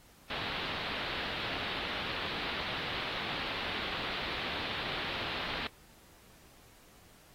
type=low-pass noise; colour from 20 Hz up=white; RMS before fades=-38 dBFS; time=0.3-5.67 s; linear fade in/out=2 ms; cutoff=4000 Hz; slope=48 dB/octave; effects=pink hiss -60 dBFS RMS until 7.34 s + AAC 48 kbps